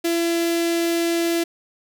sawtooth tone with notch filter, 337.2 Hz, E4, 39 cents sharp, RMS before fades -21 dBFS, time 0.04-1.44 s, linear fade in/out 10 ms, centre 1100 Hz, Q 1, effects none

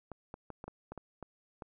clicks, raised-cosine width 1 ms, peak -29 dBFS, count 9, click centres 0.117 / 0.341 / 0.503 / 0.641 / 0.68 / 0.92 / 0.977 / 1.227 / 1.622 s, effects none

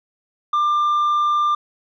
sine tone with tanh clipping, 1192 Hz, D6, 25 cents sharp, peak -16 dBFS, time 0.53-1.55 s, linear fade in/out 5 ms, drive 3 dB, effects none

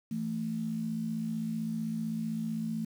sine tone pair together, 166.73 / 222.4 Hz, E3 / A3, +20 / +19 cents, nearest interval perfect fourth, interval 499 cents, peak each -37 / -32 dBFS, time 0.11-2.85 s, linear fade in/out 5 ms, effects 9-bit

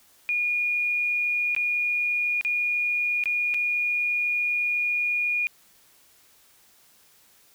sine tone with dropouts, 2438 Hz, D#7, 36 cents flat, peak -22 dBFS, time 0.29-5.47 s, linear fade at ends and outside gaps 0 ms, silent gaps 1.549-1.564 / 2.411-2.449 / 3.238-3.257 / 3.54-3.544 s, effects white hiss -58 dBFS RMS until 7.54 s

